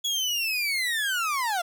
30% pulse linear sweep, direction down, 3379 to 669 Hz, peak -22 dBFS, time 0.04-1.62 s, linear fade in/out 10 ms, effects none

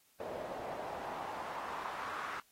pink noise with band-pass filter sweep, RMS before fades -42 dBFS, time 0.2-2.4 s, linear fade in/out 2 ms, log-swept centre 560 to 1300 Hz, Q 2.7, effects white hiss -69 dBFS RMS until 2.51 s + AAC 48 kbps

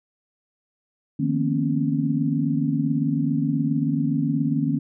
sine tone cluster, 152.9 / 171.5 / 229.4 / 246.8 / 274.1 Hz, D#3 / F3 / A#3 / B3 / C#4, -30 / -31 / -28 / -1 / -19 cents, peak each -24 / -32 / -27 / -28 / -24 dBFS, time 1.19-4.79 s, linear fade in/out 10 ms, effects none

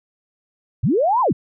sine linear two-way sweep, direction up then down, 81.3 to 1059 to 81.3 Hz, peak -14 dBFS, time 0.83-1.33 s, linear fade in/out 10 ms, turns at 1.21 s, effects none

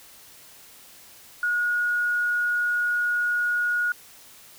sine tone, 1446 Hz, F#6, 40 cents flat, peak -21 dBFS, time 1.43-3.92 s, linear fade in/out 2 ms, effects white hiss -49 dBFS RMS until 4.58 s

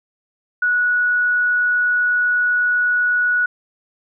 sine tone, 1466 Hz, F#6, 16 cents flat, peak -14 dBFS, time 0.62-3.46 s, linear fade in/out 5 ms, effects none

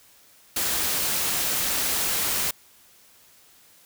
white noise, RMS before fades -25 dBFS, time 0.56-2.51 s, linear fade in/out 5 ms, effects white hiss -55 dBFS RMS until 3.85 s

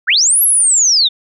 sine linear two-way sweep, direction up then down, 1244 to 11570 to 3468 Hz, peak -8 dBFS, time 0.07-1.09 s, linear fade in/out 20 ms, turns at 0.42 s, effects none

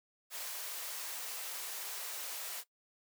white high-pass noise, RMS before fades -42 dBFS, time 0.3-2.64 s, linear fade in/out 50 ms, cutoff 460 Hz, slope 24 dB/octave, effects noise-tail reverb RT60 0.1 s tail -17 dB re dry

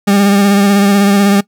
40% pulse tone with vibrato, 200.3 Hz, G3, 38 cents sharp, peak -6 dBFS, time 0.07-1.41 s, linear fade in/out 10 ms, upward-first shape sine, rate 16 Hz, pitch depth 32 cents each way, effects noise-tail reverb RT60 0.1 s tail -20 dB re dry

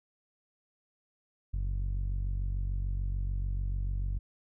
sawtooth tone with low-pass filter, 46.82 Hz, F#1, 21 cents sharp, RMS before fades -32 dBFS, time 1.53-4.19 s, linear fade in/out 10 ms, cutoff 94 Hz, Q 0.91, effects none

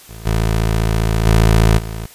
20% pulse tone with level steps, 55 Hz, A1, in tune, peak -27 / -9 / -4 / -19 dBFS, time 0.09-2.06 s, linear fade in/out 5 ms, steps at 0.25 / 1.25 / 1.77 s, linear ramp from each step 20 ms, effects white hiss -42 dBFS RMS until 2.14 s + resampled to 32000 Hz

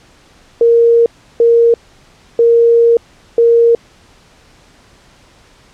sine tone bursts at uneven times, 466.2 Hz, A#4, in tune, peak -5 dBFS, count 4, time 0.61-1.06 / 1.4-1.74 / 2.39-2.97 / 3.38-3.75 s, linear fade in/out 2 ms, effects pink hiss -46 dBFS RMS until 5.73 s + low-pass 7000 Hz 12 dB/octave

